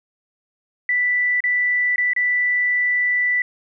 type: tone with dropouts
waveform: sine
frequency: 1975.5 Hz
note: B6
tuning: in tune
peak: -16 dBFS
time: 0.89-3.42 s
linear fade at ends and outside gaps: 2 ms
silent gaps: 1.405-1.439 / 1.96-1.981 / 2.134-2.163 s
effects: none